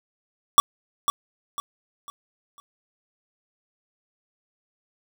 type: tone with echo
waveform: square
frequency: 1144 Hz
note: D6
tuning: 46 cents flat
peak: -10 dBFS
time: 0.58-0.6 s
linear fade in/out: 0 ms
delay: 500 ms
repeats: 4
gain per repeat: -9 dB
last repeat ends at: 2.6 s
effects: none